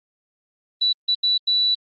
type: tone bursts at uneven times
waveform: sine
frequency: 3951 Hz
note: B7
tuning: in tune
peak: -16 dBFS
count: 4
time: 0.81-0.93 / 1.08-1.15 / 1.23-1.38 / 1.47-1.75 s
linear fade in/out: 10 ms
effects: Opus 24 kbps